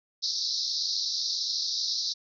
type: band-pass noise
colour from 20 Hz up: pink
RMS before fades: -30 dBFS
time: 0.22-2.14 s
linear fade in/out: 20 ms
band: 3900 to 5700 Hz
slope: 96 dB/octave
effects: none